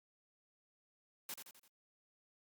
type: noise with echo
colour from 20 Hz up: white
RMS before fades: -44 dBFS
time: 1.29-1.34 s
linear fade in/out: 2 ms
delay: 85 ms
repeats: 4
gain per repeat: -6 dB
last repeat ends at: 1.68 s
effects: high-pass 150 Hz 12 dB/octave + Opus 48 kbps